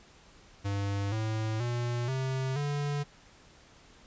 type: tone with pitch steps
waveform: square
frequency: 100 / 109.68 / 120.3 / 131.95 / 144.73 Hz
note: G2 / A2 / B2 / C3 / D3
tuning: +35 / -5 / -45 / +15 / -25 cents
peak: -30 dBFS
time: 0.64-3.04 s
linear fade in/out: 20 ms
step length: 480 ms
effects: pink hiss -57 dBFS RMS until 4.06 s + resampled to 16000 Hz